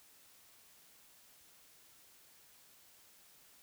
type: silence
effects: white hiss -63 dBFS RMS until 3.62 s